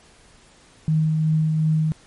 sine tone with tremolo, 156.8 Hz, D#3, 14 cents sharp, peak -15 dBFS, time 0.88-1.92 s, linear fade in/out 0 ms, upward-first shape triangle, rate 2.7 Hz, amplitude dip 30%, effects pink hiss -52 dBFS RMS until 2.06 s + MP3 48 kbps

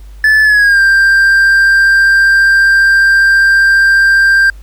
triangle tone with pitch glide, 1737 to 1583.7 Hz, A6 to G6, -23 to +17 cents, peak -3 dBFS, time 0.24-4.5 s, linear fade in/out 2 ms, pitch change -160 cents, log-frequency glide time 0.43-0.8 s, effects added 50 Hz sine -29 dBFS peak until 4.62 s + pink hiss -48 dBFS RMS until 4.62 s

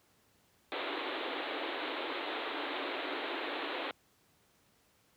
pink band-pass noise, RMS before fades -38 dBFS, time 0.72-3.91 s, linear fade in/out 0 ms, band 270 to 4000 Hz, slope 96 dB/octave, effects pink hiss -69 dBFS RMS until 5.16 s + high-pass 80 Hz 12 dB/octave

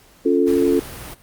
sine chord, Db augmented, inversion none, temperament equal, 277.2 / 349.2 / 440 Hz, Db4 / F4 / A4, 0 / 0 / 0 cents, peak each -18 dBFS, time 0.25-0.8 s, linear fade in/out 10 ms
pink noise, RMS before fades -34 dBFS, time 0.46-1.15 s, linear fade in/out 20 ms
effects pink hiss -51 dBFS RMS until 1.22 s + Opus 48 kbps

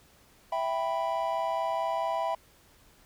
triangle chord, E minor, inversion none, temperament equal, 659.3 / 784 / 987.8 Hz, E5 / G5 / B5, 0 / 0 / 0 cents, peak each -29 / -31 / -30 dBFS, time 0.52-2.35 s, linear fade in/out 5 ms, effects pink hiss -60 dBFS RMS until 3.05 s

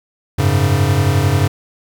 square chord, F# suspended second, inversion none, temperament equal, 92.5 / 103.83 / 138.59 Hz, F#2 / G#2 / C#3, 0 / 0 / 0 cents, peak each -17 dBFS, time 0.38-1.48 s, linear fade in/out 10 ms, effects 8-bit

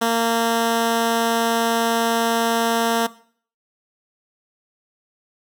10% pulse tone, 230 Hz, A#3, 23 cents flat, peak -9 dBFS, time 0.01-3.07 s, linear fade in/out 10 ms, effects noise-tail reverb RT60 0.5 s tail -18 dB re dry

